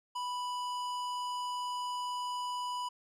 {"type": "tone with hard clipping", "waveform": "triangle", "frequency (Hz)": 987.8, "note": "B5", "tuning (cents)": 0, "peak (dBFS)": -36, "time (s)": [0.15, 2.89], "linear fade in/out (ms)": 10, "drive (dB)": 18, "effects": []}